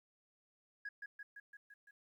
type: tone with echo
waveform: sine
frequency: 1661.2 Hz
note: G#6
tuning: in tune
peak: -40 dBFS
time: 0.85-0.89 s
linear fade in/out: 5 ms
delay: 170 ms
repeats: 6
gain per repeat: -3 dB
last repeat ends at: 1.91 s
effects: tanh soft clip ceiling -39 dBFS + 13-bit